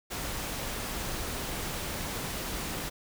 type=noise; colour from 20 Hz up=pink; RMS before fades=-35 dBFS; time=0.1-2.9 s; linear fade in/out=20 ms; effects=none